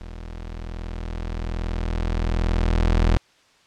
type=tone with level ramp; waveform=30% pulse; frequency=41.2 Hz; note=E1; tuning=in tune; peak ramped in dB=-32 to -12 dBFS; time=0.01-3.17 s; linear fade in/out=0 ms; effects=white hiss -57 dBFS RMS until 3.66 s + low-pass 5000 Hz 12 dB/octave